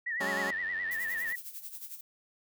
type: tone with vibrato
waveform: sine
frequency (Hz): 1864.7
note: A#6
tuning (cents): 0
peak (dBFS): -31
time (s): 0.06-1.36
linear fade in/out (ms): 10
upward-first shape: triangle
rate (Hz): 9.6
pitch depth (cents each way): 120
type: chord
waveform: 10% pulse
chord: F# suspended second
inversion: none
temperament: just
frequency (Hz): 185 / 208.1 / 277.5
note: F#3 / G#3 / C#4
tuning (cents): 0 / +4 / +2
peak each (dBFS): -30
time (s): 0.2-0.51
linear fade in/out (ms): 10
type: click train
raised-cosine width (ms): 0.3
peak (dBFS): -33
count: 94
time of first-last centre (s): 0.31-1.323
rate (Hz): 91.8
type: noise with tremolo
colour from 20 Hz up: violet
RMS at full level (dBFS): -41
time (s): 0.91-2.01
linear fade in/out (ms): 5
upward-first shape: sine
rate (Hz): 11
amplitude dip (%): 70
effects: none